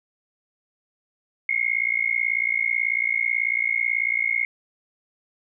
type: tone with amplitude modulation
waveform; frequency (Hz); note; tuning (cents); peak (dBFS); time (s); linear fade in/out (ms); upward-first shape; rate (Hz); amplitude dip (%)
sine; 2158; C#7; -47; -16; 1.49-4.45; 2; sine; 58.2; 100
effects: none